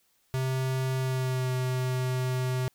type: tone with pitch glide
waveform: square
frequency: 130.81 to 128.04 Hz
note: C3 to C3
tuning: 0 to -37 cents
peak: -27 dBFS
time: 0.34-2.68 s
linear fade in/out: 0 ms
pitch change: -37 cents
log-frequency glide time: 0.99-1.49 s
effects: white hiss -69 dBFS RMS until 2.74 s